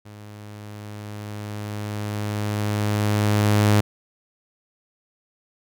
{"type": "tone with level ramp", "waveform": "sawtooth", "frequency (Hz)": 104.6, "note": "G#2", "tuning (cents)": 13, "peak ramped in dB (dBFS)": [-36, -10], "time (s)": [0.05, 3.81], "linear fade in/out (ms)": 10, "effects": []}